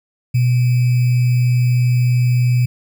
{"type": "tone with sample-and-hold", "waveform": "sine", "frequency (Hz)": 123.47, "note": "B2", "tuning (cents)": 0, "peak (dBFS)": -11, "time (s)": [0.34, 2.66], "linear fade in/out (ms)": 10, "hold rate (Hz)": 2450, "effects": []}